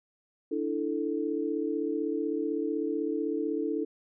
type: chord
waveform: sine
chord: D suspended second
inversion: none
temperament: equal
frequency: 293.7 / 329.6 / 440 Hz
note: D4 / E4 / A4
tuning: 0 / 0 / 0 cents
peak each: -32 dBFS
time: 0.51-3.85 s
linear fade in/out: 10 ms
effects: none